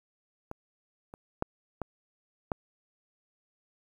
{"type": "clicks", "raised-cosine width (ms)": 1, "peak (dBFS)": [-24, -30, -14, -19, -15], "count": 5, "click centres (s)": [0.514, 1.139, 1.424, 1.817, 2.518], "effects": ["9-bit"]}